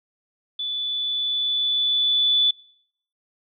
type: tone with level ramp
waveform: sine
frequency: 3473 Hz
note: A7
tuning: 23 cents flat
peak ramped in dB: -25 to -15 dBFS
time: 0.59-2.51 s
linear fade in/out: 5 ms
effects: noise-tail reverb RT60 0.7 s tail -26 dB re dry